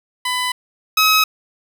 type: tone pair in turn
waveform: 15% pulse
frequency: 1000 / 1276 Hz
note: B5 / D#6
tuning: +21 / +43 cents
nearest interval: major third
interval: 422 cents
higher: second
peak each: -12 / -5 dBFS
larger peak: second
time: 0.25-0.52 / 0.97-1.24 s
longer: neither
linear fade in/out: 5 ms
effects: none